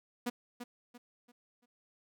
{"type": "tone with echo", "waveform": "sawtooth", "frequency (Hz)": 242.6, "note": "B3", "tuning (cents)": -31, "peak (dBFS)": -28, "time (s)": [0.26, 0.3], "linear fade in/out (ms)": 10, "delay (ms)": 340, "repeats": 4, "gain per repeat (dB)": -9, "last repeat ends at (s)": 1.66, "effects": []}